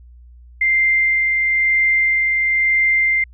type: tone with tremolo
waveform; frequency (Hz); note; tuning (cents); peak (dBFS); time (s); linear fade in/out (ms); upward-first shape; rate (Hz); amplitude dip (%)
sine; 2093; C7; 0; -12; 0.61-3.24; 5; sine; 1; 25
effects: added 60 Hz sine -40 dBFS peak until 3.33 s